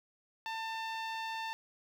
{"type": "tone with low-pass filter", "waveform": "sawtooth", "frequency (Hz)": 895, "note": "A5", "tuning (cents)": 29, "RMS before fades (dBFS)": -39, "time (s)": [0.46, 1.53], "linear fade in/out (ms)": 0, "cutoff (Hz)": 3900, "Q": 1.3, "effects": ["10-bit"]}